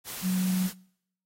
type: tone in noise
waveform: sine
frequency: 185 Hz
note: F#3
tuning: in tune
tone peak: -23 dBFS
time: 0.22-0.7 s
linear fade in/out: 50 ms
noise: white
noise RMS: -38 dBFS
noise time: 0.04-0.74 s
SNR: +12 dB
effects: noise-tail reverb RT60 0.7 s tail -23 dB re dry + AAC 48 kbps